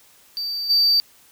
triangle tone with level steps, 4635 Hz, D8, 24 cents flat, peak -23 / -12 dBFS, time 0.37-1 s, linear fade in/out 0 ms, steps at 0.69 s, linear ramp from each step 20 ms, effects tanh soft clip ceiling -8 dBFS + white hiss -53 dBFS RMS until 1.31 s

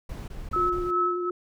brown noise bursts, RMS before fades -36 dBFS, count 4, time 0.09-0.91 s, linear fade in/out 5 ms, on 190 ms, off 20 ms
sine tone with tremolo, 1297 Hz, E6, 28 cents flat, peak -21 dBFS, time 0.53-1.3 s, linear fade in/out 5 ms, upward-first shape sine, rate 2.6 Hz, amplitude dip 80%
sine tone with vibrato, 355.7 Hz, F4, 32 cents sharp, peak -27 dBFS, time 0.56-1.31 s, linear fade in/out 2 ms, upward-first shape square, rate 10 Hz, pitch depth 12 cents each way
effects none

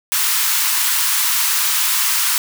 white high-pass noise, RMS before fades -17 dBFS, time 0.12-2.38 s, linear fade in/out 0 ms, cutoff 880 Hz, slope 96 dB/octave, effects none

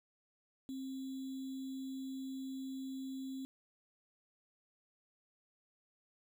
sine tone with sample-and-hold, 265.3 Hz, C4, 24 cents sharp, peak -40 dBFS, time 0.69-3.45 s, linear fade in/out 0 ms, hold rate 3675 Hz, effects none

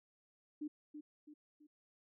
sine tone with echo, 299.4 Hz, D4, 33 cents sharp, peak -39 dBFS, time 0.61-0.68 s, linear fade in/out 10 ms, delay 330 ms, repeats 3, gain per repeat -7 dB, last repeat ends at 1.67 s, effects none

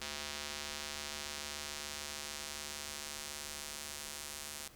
square tone with band-pass filter sweep, 73.42 Hz, D2, in tune, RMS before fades -44 dBFS, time 0.01-4.68 s, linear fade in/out 5 ms, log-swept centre 4800 to 8800 Hz, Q 0.84, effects pink hiss -59 dBFS RMS until 4.75 s

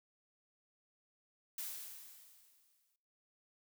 blue noise with exponential decay, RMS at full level -41 dBFS, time 1.58-2.96 s, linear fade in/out 2 ms, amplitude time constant 300 ms, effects noise-tail reverb RT60 0.9 s tail -22 dB re dry

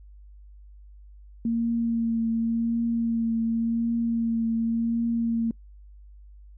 sine tone with vibrato, 229.9 Hz, A#3, 24 cents flat, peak -22 dBFS, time 1.45-5.51 s, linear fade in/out 2 ms, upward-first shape triangle, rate 0.9 Hz, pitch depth 23 cents each way, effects noise-tail reverb RT60 0.1 s tail -26 dB re dry + added 50 Hz sine -45 dBFS peak until 6.57 s

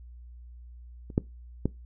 clicks, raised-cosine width 3 ms, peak -29 / -9 / -12 dBFS, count 3, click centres 1.102 / 1.179 / 1.656 s, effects noise-tail reverb RT60 0.2 s tail -21 dB re dry + added 60 Hz sine -44 dBFS peak until 1.85 s

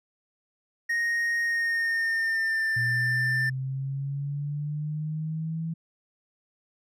triangle tone with pitch glide, 1864.7 to 1782.6 Hz, A#6 to A6, 0 to +22 cents, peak -22 dBFS, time 0.89-3.5 s, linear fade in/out 10 ms, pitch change -78 cents, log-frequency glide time 1.42-2.69 s
sine linear sweep, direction up, 119.1 to 164.5 Hz, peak -28 dBFS, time 2.76-5.74 s, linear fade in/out 10 ms
effects none

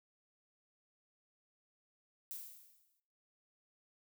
violet noise with exponential decay, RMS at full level -43 dBFS, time 2.31-3 s, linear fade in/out 0 ms, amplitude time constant 150 ms, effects noise-tail reverb RT60 0.6 s tail -17 dB re dry

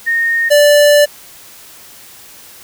sine / square tone pair in turn, 1845 / 585.9 Hz, A#6 / D5, -18 / -4 cents, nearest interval octave + minor sixth, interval 1986 cents, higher first, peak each -11 / -6 dBFS, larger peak second, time 0.06-0.5 / 0.5-1.06 s, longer second, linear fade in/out 20 ms, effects white hiss -38 dBFS RMS until 2.63 s

